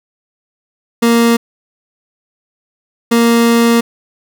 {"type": "tone pair in turn", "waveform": "30% pulse", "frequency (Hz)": [233.1, 233.1], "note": ["A#3", "A#3"], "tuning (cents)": [0, 0], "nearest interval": "unison", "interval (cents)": 0, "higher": "neither", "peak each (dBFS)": -5, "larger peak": "neither", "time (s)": [[1.02, 1.37], [3.11, 3.81]], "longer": "second", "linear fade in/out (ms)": 10, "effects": []}